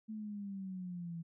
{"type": "exponential sweep", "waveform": "sine", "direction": "down", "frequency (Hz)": [220, 164.81], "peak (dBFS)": -40, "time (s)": [0.08, 1.23], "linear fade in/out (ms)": 20, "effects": []}